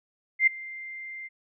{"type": "tone with ADSR envelope", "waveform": "sine", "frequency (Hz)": 2093, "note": "C7", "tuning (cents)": 0, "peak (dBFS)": -14, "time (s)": [0.39, 1.29], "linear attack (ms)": 80, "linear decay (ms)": 8, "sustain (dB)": -22, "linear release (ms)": 28, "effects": []}